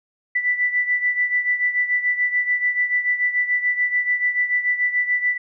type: beating tone pair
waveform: sine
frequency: 1975.5 / 1982.4 Hz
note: B6 / B6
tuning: 0 / +6 cents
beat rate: 6.9 Hz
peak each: -19 / -24 dBFS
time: 0.35-5.38 s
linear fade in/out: 10 ms
effects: none